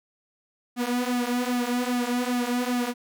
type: tone with flanger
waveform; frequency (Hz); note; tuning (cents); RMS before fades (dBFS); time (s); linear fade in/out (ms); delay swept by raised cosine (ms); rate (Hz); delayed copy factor
sawtooth; 245.4; B3; -11; -26; 0.76-2.94; 50; 1.9 to 6; 2.5; -0.75
effects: none